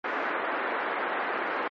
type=band-pass noise; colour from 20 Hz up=white; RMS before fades=-30 dBFS; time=0.04-1.68 s; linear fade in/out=5 ms; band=300 to 1800 Hz; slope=24 dB/octave; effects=MP3 32 kbps